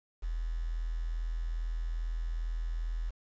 sine tone with quantisation, 41.2 Hz, E1, in tune, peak -31 dBFS, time 0.22-3.11 s, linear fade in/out 20 ms, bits 9, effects resampled to 16000 Hz

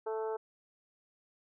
harmonic tone, 220 Hz, A3, in tune, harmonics 2 / 3 / 4 / 5 / 6 / 7, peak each -34 / -45 / -41 / -52 / -49 / -56 dBFS, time 0.06-0.37 s, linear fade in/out 10 ms, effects none

